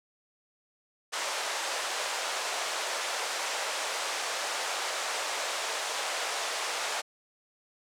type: band-pass noise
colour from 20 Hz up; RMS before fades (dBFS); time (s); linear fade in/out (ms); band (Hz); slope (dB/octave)
pink; -33; 1.12-7.02; 20; 540 to 8600; 24
effects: none